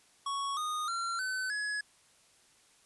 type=tone with pitch steps; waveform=square; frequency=1112 / 1233.8 / 1369 / 1519 / 1685.5 Hz; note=C#6 / D#6 / F6 / F#6 / G#6; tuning=+5 / -15 / -35 / +45 / +25 cents; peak=-33 dBFS; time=0.26-1.81 s; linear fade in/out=5 ms; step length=310 ms; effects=white hiss -64 dBFS RMS until 2.85 s + resampled to 24000 Hz